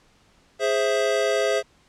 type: chord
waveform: square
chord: Ab augmented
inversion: none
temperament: equal with one note detuned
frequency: 415.3 / 525.7 / 659.3 Hz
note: Ab4 / C5 / E5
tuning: 0 / +8 / 0 cents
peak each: -25 dBFS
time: 0.59-1.63 s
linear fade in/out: 50 ms
effects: pink hiss -59 dBFS RMS until 1.88 s + low-pass 7000 Hz 12 dB/octave